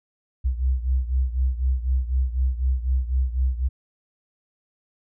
sine beating tone pair, 63 / 67 Hz, B1 / C2, +35 / +42 cents, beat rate 4 Hz, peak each -21 / -25 dBFS, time 0.44-3.69 s, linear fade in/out 20 ms, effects none

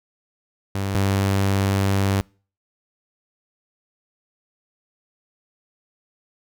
sawtooth tone pair in turn, 98 / 98 Hz, G2 / G2, 0 / 0 cents, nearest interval unison, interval 0 cents, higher neither, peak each -19 / -14 dBFS, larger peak second, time 0.75-0.95 / 0.95-2.21 s, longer second, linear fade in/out 0 ms, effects noise-tail reverb RT60 0.4 s tail -26 dB re dry

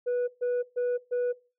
sine tone bursts, 490 Hz, B4, 14 cents flat, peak -22 dBFS, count 4, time 0.06-1.33 s, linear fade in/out 20 ms, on 220 ms, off 130 ms, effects noise-tail reverb RT60 0.3 s tail -19 dB re dry + tanh soft clip ceiling -24 dBFS

